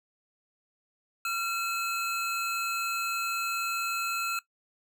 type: tone pair together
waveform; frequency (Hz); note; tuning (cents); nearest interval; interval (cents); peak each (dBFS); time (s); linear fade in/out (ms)
square; 1369.9 / 2583; F6 / E7; -34 / -36; major seventh; 1098; -31 / -34; 1.25-4.39; 2
effects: noise-tail reverb RT60 0.1 s tail -18 dB re dry